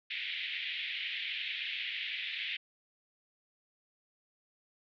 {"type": "band-pass noise", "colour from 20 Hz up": "pink", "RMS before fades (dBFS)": -38, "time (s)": [0.1, 2.57], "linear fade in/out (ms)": 10, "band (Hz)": [2000, 3600], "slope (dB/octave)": 48, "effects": []}